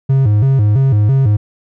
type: tone with vibrato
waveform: triangle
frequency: 118.8 Hz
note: A#2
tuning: 33 cents sharp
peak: -6 dBFS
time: 0.09-1.37 s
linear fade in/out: 10 ms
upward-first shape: square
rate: 3 Hz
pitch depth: 220 cents each way
effects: none